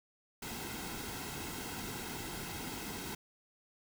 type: noise with comb filter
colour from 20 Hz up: pink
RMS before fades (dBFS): -42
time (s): 0.42-3.15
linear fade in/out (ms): 5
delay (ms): 1.7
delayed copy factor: -0.6
effects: none